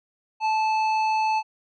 sine tone with hard clipping, 873 Hz, A5, 14 cents flat, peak -22 dBFS, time 0.4-1.43 s, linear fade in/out 50 ms, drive 11 dB, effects low-pass 5000 Hz 12 dB/octave

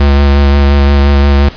square tone with vibrato, 70.4 Hz, C#2, 27 cents sharp, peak -5 dBFS, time 0-1.49 s, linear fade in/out 5 ms, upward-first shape sine, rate 5.7 Hz, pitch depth 20 cents each way, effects pink hiss -30 dBFS RMS until 1.56 s + resampled to 11025 Hz

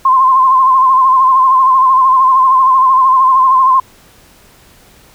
sine tone with vibrato, 1046.5 Hz, C6, in tune, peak -5 dBFS, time 0.05-3.8 s, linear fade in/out 5 ms, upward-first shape sine, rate 13 Hz, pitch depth 52 cents each way, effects pink hiss -44 dBFS RMS until 5.14 s

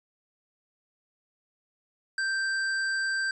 sine tone with hard clipping, 1568 Hz, G6, in tune, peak -28 dBFS, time 2.18-3.31 s, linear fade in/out 2 ms, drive 12 dB, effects resampled to 22050 Hz

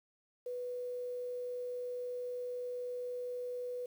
sine tone with quantisation, 493.9 Hz, B4, in tune, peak -37 dBFS, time 0.46-3.86 s, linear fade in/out 5 ms, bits 10, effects none

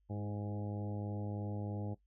harmonic tone with a mistuned harmonic, 103.1 Hz, G#2, 12 cents flat, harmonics 1 / 2 / 3 / 4 / 5 / 6 / 7 / 8, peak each -39 / -44 / -47 / -52 / -51 / -54 / -56 / -54 dBFS, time 0.09-1.95 s, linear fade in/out 20 ms, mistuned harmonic 3, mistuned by +18 cents, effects noise-tail reverb RT60 0.1 s tail -17 dB re dry + added 50 Hz sine -70 dBFS peak until 2.06 s

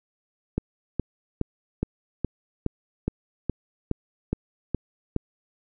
click train, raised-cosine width 3 ms, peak -11 dBFS, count 12, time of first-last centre 0.58-5.163 s, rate 2.4 Hz, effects none

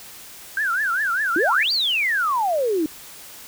sine tone with vibrato, 1537 Hz, G6, 35 cents flat, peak -19 dBFS, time 0.57-1.63 s, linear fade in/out 2 ms, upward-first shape triangle, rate 5 Hz, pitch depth 270 cents each way
sine exponential two-way sweep, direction up then down, 296.2 to 4795 to 296.2 Hz, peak -18 dBFS, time 1.36-2.86 s, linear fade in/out 2 ms, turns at 1.72 s
effects white hiss -41 dBFS RMS until 3.47 s

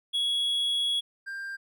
triangle tone pair in turn, 3345 / 1589.6 Hz, G#7 / G6, +12 / +24 cents, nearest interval octave + minor second, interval 1288 cents, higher first, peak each -23 / -32 dBFS, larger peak first, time 0.13-1.01 / 1.26-1.57 s, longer first, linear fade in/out 20 ms, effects none

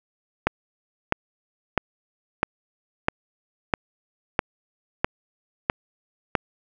click train, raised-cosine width 0.5 ms, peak -3 dBFS, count 10, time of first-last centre 0.47-6.352 s, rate 1.53 Hz, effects none

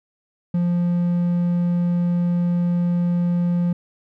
triangle tone, 174.61 Hz, F3, in tune, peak -15 dBFS, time 0.54-3.73 s, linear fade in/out 5 ms, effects none

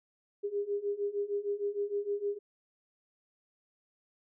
sine beating tone pair, 403 / 409.5 Hz, G4 / G#4, +48 / -24 cents, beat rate 6.5 Hz, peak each -35 / -33 dBFS, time 0.43-2.39 s, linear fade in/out 20 ms, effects none

